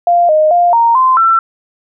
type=tone with pitch steps; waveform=sine; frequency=696 / 618 / 701 / 929 / 1036 / 1342 Hz; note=F5 / D#5 / F5 / A#5 / C6 / E6; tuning=-6 / -12 / +6 / -6 / -17 / +31 cents; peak=-6 dBFS; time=0.07-1.39 s; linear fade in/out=2 ms; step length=220 ms; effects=none